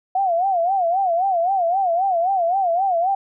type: tone with vibrato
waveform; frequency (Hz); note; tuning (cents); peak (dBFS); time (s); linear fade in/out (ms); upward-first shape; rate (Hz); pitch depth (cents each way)
sine; 726; F#5; -33; -16; 0.15-3.15; 5; sine; 3.8; 150
effects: none